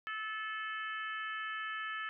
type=harmonic tone; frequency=435 Hz; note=A4; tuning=20 cents flat; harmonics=3 / 4 / 5 / 6 / 7; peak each=-41 / -40 / -49 / -49 / -49 dBFS; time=0.07-2.09 s; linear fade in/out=0 ms; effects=none